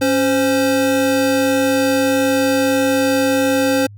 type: tone pair together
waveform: square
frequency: 275.2 / 520 Hz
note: C#4 / C5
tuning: -12 / -11 cents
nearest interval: major seventh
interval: 1101 cents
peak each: -17 dBFS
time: 0.01-3.87 s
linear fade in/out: 10 ms
effects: added 102 Hz sine -35 dBFS peak until 3.97 s